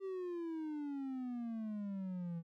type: exponential sweep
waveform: triangle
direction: down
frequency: 392 to 164.81 Hz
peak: -37 dBFS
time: 0-2.43 s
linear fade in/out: 50 ms
effects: none